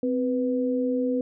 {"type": "tone pair together", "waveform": "sine", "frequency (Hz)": [258.2, 493.9], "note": ["C4", "B4"], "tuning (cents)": [-23, 0], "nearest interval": "major seventh", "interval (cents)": 1123, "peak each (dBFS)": [-24, -26], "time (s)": [0.03, 1.21], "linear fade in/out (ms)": 2, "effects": []}